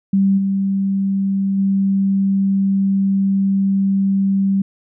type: tone with level steps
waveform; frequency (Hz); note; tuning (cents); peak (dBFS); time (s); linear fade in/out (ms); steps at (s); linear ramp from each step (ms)
sine; 195.2; G3; -7; -11 / -15 / -13; 0.13-4.62; 5; 0.37 / 1.57; 20
effects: none